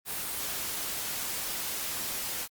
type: noise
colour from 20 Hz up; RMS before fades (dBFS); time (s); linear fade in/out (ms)
white; -34; 0.05-2.48; 50
effects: Opus 32 kbps